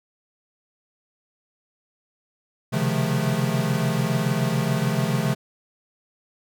square tone cluster, 130.6 / 137.6 / 155.7 / 175.1 / 216.5 Hz, C3 / C#3 / D#3 / F3 / A3, -3 / -12 / +2 / +5 / -28 cents, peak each -28 dBFS, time 2.72-5.35 s, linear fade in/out 20 ms, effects none

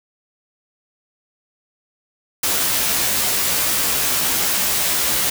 white noise with comb filter, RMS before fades -19 dBFS, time 2.43-5.3 s, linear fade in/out 5 ms, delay 15 ms, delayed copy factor +0.75, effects none

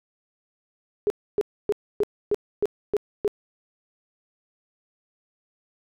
sine tone bursts, 413.9 Hz, G#4, 6 cents flat, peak -18 dBFS, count 8, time 1.07-3.278 s, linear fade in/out 0 ms, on 31 ms, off 280 ms, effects none

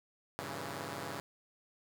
5% pulse chord, G diminished seventh, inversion none, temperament equal, 98 / 116.54 / 138.59 / 164.81 Hz, G2 / Bb2 / Db3 / Fb3, 0 / 0 / 0 / 0 cents, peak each -34 / -37 / -32 / -34 dBFS, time 0.39-1.2 s, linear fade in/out 0 ms, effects none

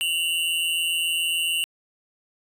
square tone pair together, 2772 / 2939 Hz, F7 / F#7, -14 / -12 cents, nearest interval minor second, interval 102 cents, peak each -25 / -26 dBFS, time 0.01-1.64 s, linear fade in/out 0 ms, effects resampled to 32000 Hz

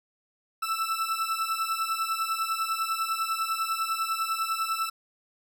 40% pulse beating tone pair, 1318.5 / 1328.5 Hz, E6 / E6, 0 / +13 cents, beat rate 10 Hz, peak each -29 dBFS, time 0.62-4.9 s, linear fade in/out 10 ms, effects none

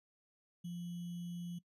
sine tone with sample-and-hold, 173.8 Hz, F3, 8 cents flat, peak -40 dBFS, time 0.64-1.59 s, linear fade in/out 10 ms, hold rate 3150 Hz, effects noise-tail reverb RT60 0.1 s tail -19 dB re dry + resampled to 32000 Hz

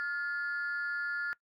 sine tone pair together, 1412.3 / 1723 Hz, F6 / A6, +19 / -37 cents, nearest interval minor third, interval 344 cents, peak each -32 / -34 dBFS, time 0-1.33 s, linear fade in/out 0 ms, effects noise-tail reverb RT60 0.1 s tail -22 dB re dry + tanh soft clip ceiling -28 dBFS

